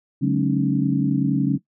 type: tone cluster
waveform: sine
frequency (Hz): 143.2 / 187.5 / 215.2 / 274 / 304.7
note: D3 / F#3 / A3 / C#4 / D#4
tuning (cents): -43 / +23 / -38 / -20 / -36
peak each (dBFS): -22 / -24 / -26 / -21 / -28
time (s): 0.21-1.58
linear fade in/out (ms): 20
effects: noise-tail reverb RT60 0.1 s tail -17 dB re dry

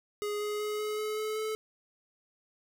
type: tone with pitch steps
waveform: square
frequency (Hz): 415.3 / 418.4 / 421.6 / 424.8 / 428 / 431.2 / 434.4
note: G#4 / G#4 / G#4 / G#4 / A4 / A4 / A4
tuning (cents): 0 / +13 / +26 / +39 / -48 / -35 / -22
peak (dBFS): -32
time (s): 0.22-1.55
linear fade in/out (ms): 0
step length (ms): 190
effects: none

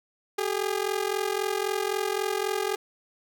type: ring-modulated tone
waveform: sawtooth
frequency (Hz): 406.3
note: G#4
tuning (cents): -38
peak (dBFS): -19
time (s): 0.38-2.76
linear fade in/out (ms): 5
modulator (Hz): 21.9
effects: none

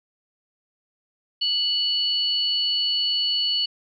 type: tone pair together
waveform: sine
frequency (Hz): 2952 / 4423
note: F#7 / C#8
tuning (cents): -5 / -5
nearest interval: perfect fifth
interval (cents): 700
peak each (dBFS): -23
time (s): 1.41-3.66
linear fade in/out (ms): 10
effects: none

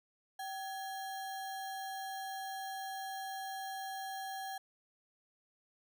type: tone with sample-and-hold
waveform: sine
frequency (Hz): 772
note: G5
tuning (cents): -27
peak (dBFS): -39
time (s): 0.39-4.58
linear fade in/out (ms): 5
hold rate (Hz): 2450
effects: none

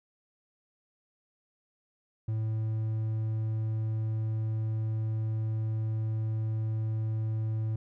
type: tone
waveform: triangle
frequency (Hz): 110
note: A2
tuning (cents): 0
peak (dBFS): -26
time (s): 2.28-7.76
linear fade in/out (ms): 5
effects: none

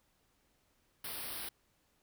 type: band-stop noise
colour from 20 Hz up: white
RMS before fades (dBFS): -42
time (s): 1.04-1.49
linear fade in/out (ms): 5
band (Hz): 5400 to 8800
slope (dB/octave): 96
effects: pink hiss -74 dBFS RMS until 2.02 s

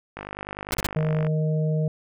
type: click train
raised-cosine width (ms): 0.5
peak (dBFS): -18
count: 56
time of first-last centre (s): 0.17-1.268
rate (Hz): 50.1
type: noise bursts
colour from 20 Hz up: pink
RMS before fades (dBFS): -24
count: 3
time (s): 0.72-0.866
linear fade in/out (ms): 2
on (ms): 22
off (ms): 40
type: harmonic tone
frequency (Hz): 155.56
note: D#3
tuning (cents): 0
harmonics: 1 / 3 / 4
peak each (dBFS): -21 / -31 / -33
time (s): 0.96-1.88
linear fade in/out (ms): 2
effects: none

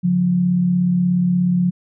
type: tone pair together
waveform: sine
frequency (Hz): 142.44 / 179.2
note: C#3 / F3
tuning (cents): +47 / +45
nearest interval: major third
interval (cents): 398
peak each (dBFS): -24 / -14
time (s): 0.03-1.71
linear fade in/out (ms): 20
effects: none

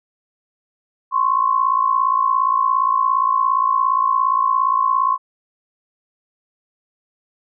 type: tone pair together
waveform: sine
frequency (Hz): 1041 / 1098.3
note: C6 / C#6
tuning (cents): -9 / -16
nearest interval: minor second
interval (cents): 93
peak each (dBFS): -17 / -17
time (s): 1.11-5.18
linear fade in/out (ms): 50
effects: none

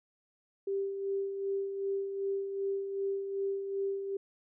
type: tone with tremolo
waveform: sine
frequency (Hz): 393.3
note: G4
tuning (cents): +6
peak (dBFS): -29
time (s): 0.67-4.17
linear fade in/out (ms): 5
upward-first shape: sine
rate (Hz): 2.6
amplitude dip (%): 50
effects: none

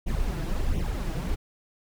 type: noise with flanger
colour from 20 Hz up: brown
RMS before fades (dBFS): -27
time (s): 0.06-1.36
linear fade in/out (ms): 20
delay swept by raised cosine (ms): 0.31 to 6.21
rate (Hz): 1.4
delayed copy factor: +0.8
effects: none

